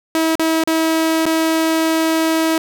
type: tone with dropouts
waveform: sawtooth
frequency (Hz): 322.4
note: E4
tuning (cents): -38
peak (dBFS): -10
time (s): 0.15-2.58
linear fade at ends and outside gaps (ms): 1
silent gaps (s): 0.354-0.395 / 0.638-0.674 / 1.256-1.264
effects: none